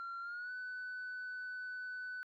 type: tone with pitch glide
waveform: sine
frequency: 1374 to 1498.4 Hz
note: F6 to F#6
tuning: -29 to +21 cents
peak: -39 dBFS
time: 0-2.23 s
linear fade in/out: 0 ms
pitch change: +150 cents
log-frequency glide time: 0.21-0.52 s
effects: tanh soft clip ceiling -39 dBFS